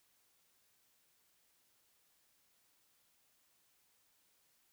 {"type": "silence", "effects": ["white hiss -74 dBFS RMS until 4.72 s"]}